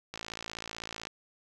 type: click train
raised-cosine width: 0.2 ms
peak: -21 dBFS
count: 53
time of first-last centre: 0.14-1.07 s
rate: 55.9 Hz
effects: none